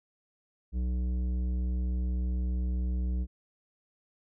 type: tone with tanh clipping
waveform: sine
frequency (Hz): 61.74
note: B1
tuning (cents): 0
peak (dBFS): -29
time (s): 0.72-3.27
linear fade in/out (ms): 50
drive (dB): 11
effects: none